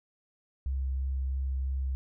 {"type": "tone with vibrato", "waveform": "sine", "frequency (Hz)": 66.4, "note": "C2", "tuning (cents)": 26, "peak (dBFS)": -28, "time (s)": [0.66, 1.95], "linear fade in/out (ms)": 0, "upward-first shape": "sine", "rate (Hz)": 3, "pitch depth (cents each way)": 10, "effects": []}